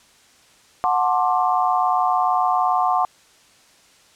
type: chord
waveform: sine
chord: D dominant seventh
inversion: first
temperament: just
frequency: 734.2 / 881 / 1057.2 / 1174.7 Hz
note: F#5 / A5 / C6 / D6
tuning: -14 / +2 / +18 / 0 cents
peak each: -19 / -24 / -22 / -24 dBFS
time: 0.84-3.05 s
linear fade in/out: 0 ms
effects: white hiss -53 dBFS RMS until 4.15 s + low-pass 8000 Hz 12 dB/octave